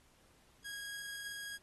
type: tone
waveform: sawtooth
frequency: 1644 Hz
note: G#6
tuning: 18 cents flat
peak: -39 dBFS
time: 0.64-1.58 s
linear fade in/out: 20 ms
effects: pink hiss -68 dBFS RMS until 1.62 s + AAC 32 kbps